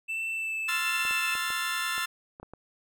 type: tone with vibrato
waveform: triangle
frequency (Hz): 2650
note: E7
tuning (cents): +9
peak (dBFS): -28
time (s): 0.08-1.36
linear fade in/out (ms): 20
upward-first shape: sine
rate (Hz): 1.4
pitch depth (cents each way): 14
type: chord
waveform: 25% pulse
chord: F major seventh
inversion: second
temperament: equal with one note detuned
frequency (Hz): 1046.5 / 1326.9 / 1396.9 / 1760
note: C6 / E6 / F6 / A6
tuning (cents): 0 / +11 / 0 / 0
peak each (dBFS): -33 / -31 / -31 / -28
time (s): 0.68-2.06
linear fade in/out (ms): 10
type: clicks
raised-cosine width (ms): 1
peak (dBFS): -30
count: 8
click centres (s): 1.052 / 1.11 / 1.353 / 1.504 / 1.98 / 2.399 / 2.43 / 2.536
effects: none